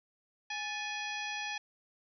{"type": "harmonic tone with a mistuned harmonic", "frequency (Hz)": 830.6, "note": "G#5", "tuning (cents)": 0, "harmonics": [1, 2, 3, 4, 5, 6, 7], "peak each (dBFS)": [-42, -41, -40, -44, -50, -49, -49], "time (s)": [0.5, 1.58], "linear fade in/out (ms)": 5, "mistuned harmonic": 2, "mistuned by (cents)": 92, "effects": []}